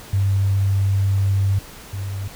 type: tone pair in turn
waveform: sine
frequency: 98 / 98 Hz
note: G2 / G2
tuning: 0 / 0 cents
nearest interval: unison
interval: 0 cents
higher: neither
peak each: -15 / -24 dBFS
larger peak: first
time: 0.13-1.59 / 1.93-2.28 s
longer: first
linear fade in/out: 5 ms
effects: pink hiss -40 dBFS RMS until 2.35 s